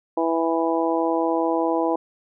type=harmonic tone; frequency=164.81 Hz; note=E3; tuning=in tune; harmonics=2 / 3 / 4 / 5 / 6; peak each=-23 / -25 / -26 / -27 / -28 dBFS; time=0.17-1.96 s; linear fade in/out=5 ms; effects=none